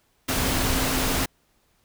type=tone in noise; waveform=sine; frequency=261.6 Hz; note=C4; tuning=in tune; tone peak=-31 dBFS; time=0.28-1.26 s; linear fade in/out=10 ms; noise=pink; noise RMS=-24 dBFS; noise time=0.28-1.26 s; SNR=-10 dB; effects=pink hiss -66 dBFS RMS until 1.84 s